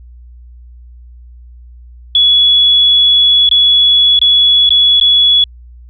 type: tone with dropouts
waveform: sine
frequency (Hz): 3388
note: G#7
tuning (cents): +34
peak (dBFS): -5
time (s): 2.15-5.44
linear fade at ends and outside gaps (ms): 2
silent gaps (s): 3.491-3.512 / 4.191-4.215 / 4.692-4.705 / 5-5.011
effects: added 60 Hz sine -33 dBFS peak until 5.89 s